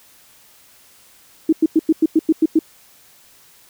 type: tone bursts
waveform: sine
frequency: 318.2 Hz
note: D#4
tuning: 39 cents sharp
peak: -9 dBFS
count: 9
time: 1.49-2.591 s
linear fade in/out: 5 ms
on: 37 ms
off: 96 ms
effects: white hiss -50 dBFS RMS until 3.69 s